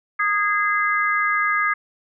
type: harmonic tone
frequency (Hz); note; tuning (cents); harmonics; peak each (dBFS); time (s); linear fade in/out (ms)
412.2; G#4; -13; 3 / 4 / 5; -21 / -22 / -23; 0.19-1.74; 10
effects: none